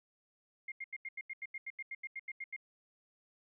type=tone bursts; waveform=sine; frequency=2124 Hz; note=C7; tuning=25 cents sharp; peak=-39 dBFS; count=16; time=0.68-2.564 s; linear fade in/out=5 ms; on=39 ms; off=84 ms; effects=none